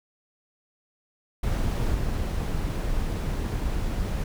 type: noise with level steps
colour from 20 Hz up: brown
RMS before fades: -25 / -27 dBFS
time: 1.43-4.24 s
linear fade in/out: 5 ms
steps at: 1.94 s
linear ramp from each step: 10 ms
effects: none